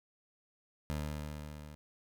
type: tone with level ramp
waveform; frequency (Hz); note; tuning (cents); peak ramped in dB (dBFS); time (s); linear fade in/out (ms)
20% pulse; 75; D2; +37; -29 to -43; 0.9-1.75; 0
effects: none